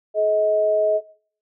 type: tone pair together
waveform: sine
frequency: 426.1 / 633.1 Hz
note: G#4 / D#5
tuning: +44 / +30 cents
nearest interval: perfect fifth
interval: 686 cents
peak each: -23 / -17 dBFS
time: 0.14-1.01 s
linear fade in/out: 50 ms
effects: noise-tail reverb RT60 0.5 s tail -18 dB re dry